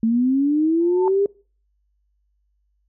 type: linear sweep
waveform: sine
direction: up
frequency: 220 to 406.2 Hz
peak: -15 dBFS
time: 0.03-1.26 s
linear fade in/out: 2 ms
type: tone with exponential growth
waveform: sine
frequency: 890 Hz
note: A5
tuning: 20 cents sharp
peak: -19 dBFS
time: 0.8-1.08 s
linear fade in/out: 1 ms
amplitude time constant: 60 ms
effects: noise-tail reverb RT60 0.4 s tail -24 dB re dry + added 50 Hz sine -64 dBFS peak until 2.88 s